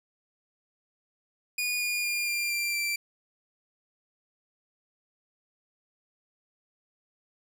sawtooth tone with pitch steps, 2452 / 2431 / 2410 / 2389 / 2368 / 2348 Hz, D#7 / D#7 / D7 / D7 / D7 / D7, -26 / -41 / +44 / +29 / +14 / -1 cents, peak -24 dBFS, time 1.58-2.96 s, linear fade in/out 5 ms, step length 230 ms, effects 10-bit

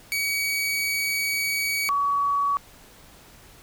sawtooth / sine tone pair in turn, 2262 / 1131 Hz, C#7 / C#6, +34 / +34 cents, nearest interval octave, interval 1200 cents, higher first, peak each -20 dBFS, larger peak neither, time 0.12-1.89 / 1.89-2.57 s, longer first, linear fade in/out 0 ms, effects pink hiss -50 dBFS RMS until 3.62 s

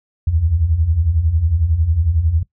sine beating tone pair, 73.42 / 84.42 Hz, D2 / E2, 0 / +42 cents, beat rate 11 Hz, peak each -20 / -14 dBFS, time 0.27-2.43 s, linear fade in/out 5 ms, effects noise-tail reverb RT60 0.1 s tail -19 dB re dry

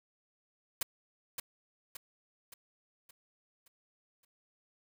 white noise with echo, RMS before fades -32 dBFS, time 0.81-0.83 s, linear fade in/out 5 ms, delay 570 ms, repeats 6, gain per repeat -6 dB, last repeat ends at 4.25 s, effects none

